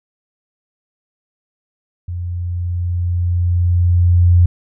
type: tone with level ramp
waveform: sine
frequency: 87.9 Hz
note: F2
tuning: 12 cents sharp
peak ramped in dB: -21 to -6 dBFS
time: 2.08-4.46 s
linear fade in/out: 5 ms
effects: none